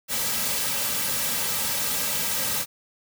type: noise with comb filter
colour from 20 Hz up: white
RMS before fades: -26 dBFS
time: 0.08-2.66 s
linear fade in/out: 50 ms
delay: 2.8 ms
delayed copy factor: -0.7
effects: none